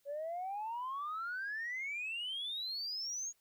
sine exponential sweep, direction up, 554.4 to 6740 Hz, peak -36 dBFS, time 0.05-3.33 s, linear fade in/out 50 ms, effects tanh soft clip ceiling -34 dBFS + white hiss -75 dBFS RMS until 3.4 s

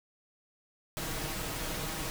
pink noise with comb filter, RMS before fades -36 dBFS, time 0.97-2.1 s, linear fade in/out 0 ms, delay 6.3 ms, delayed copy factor +0.5, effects none

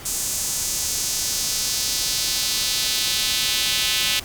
square tone with high-pass filter sweep, 116.54 Hz, A#2, in tune, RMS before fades -23 dBFS, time 0.05-4.2 s, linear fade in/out 10 ms, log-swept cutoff 7300 to 3100 Hz, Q 1.7, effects pink hiss -38 dBFS RMS until 4.24 s

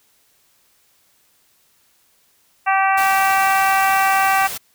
harmonic tone, 387 Hz, G4, 22 cents flat, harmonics 2 / 3 / 4 / 5 / 6 / 7, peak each -16 / -20 / -22 / -24 / -26 / -27 dBFS, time 2.66-4.48 s, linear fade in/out 20 ms
white noise, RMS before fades -28 dBFS, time 2.97-4.58 s, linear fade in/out 10 ms
effects white hiss -59 dBFS RMS until 4.74 s

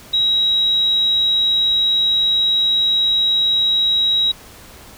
sine tone, 3840 Hz, B7, 49 cents flat, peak -13 dBFS, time 0.13-4.32 s, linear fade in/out 10 ms, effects pink hiss -41 dBFS RMS until 4.97 s

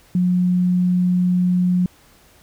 sine tone, 180 Hz, F#3, 47 cents flat, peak -14 dBFS, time 0.15-1.86 s, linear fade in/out 2 ms, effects pink hiss -52 dBFS RMS until 2.42 s

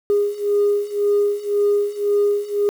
sine beating tone pair, 408.4 / 410.3 Hz, G#4 / G#4, -29 / -21 cents, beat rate 1.9 Hz, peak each -19 / -17 dBFS, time 0.1-2.69 s, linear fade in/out 0 ms, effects tanh soft clip ceiling -10 dBFS + 7-bit

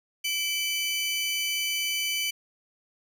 sawtooth tone pair together, 2313 / 3011 Hz, D7 / F#7, -27 / +30 cents, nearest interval perfect fourth, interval 457 cents, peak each -26 dBFS, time 0.24-2.31 s, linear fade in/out 10 ms, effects none

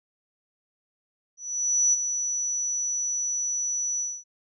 sine tone with ADSR envelope, 5920 Hz, F#8, in tune, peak -17 dBFS, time 1.37-4.24 s, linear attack 560 ms, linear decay 23 ms, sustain -8 dB, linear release 240 ms, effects none

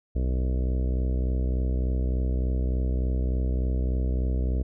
harmonic tone, 63.4 Hz, B1, 46 cents sharp, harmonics 1 / 2 / 3 / 4 / 5 / 6 / 7 / 8 / 9 / 10, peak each -23 / -34 / -37 / -38 / -40 / -44 / -41 / -46 / -48 / -48 dBFS, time 0.15-4.63 s, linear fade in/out 10 ms, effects none

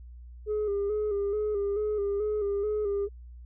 sine tone with vibrato, 412.6 Hz, G#4, 11 cents flat, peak -24 dBFS, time 0.46-3.09 s, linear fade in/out 50 ms, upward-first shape square, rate 2.3 Hz, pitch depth 45 cents each way, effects tanh soft clip ceiling -24 dBFS + added 60 Hz sine -43 dBFS peak until 3.45 s

